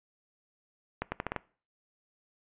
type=accelerating click train; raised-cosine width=0.5 ms; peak=-16 dBFS; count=6; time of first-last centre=1.02-1.363 s; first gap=100 ms; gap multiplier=0.81; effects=noise-tail reverb RT60 0.4 s tail -21 dB re dry + resampled to 8000 Hz